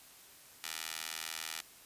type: tone with high-pass filter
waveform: 15% pulse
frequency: 80.1 Hz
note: E2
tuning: 49 cents flat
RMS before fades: -42 dBFS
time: 0.64-1.61 s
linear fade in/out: 0 ms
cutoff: 2300 Hz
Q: 0.62
effects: white hiss -57 dBFS RMS until 1.85 s + resampled to 32000 Hz